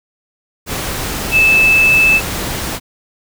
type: tone in noise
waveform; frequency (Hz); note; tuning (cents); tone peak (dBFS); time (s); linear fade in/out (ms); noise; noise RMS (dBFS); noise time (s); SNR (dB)
sine; 2623; E7; -9; -7; 1.31-2.21; 50; pink; -21; 0.66-2.8; +11
effects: none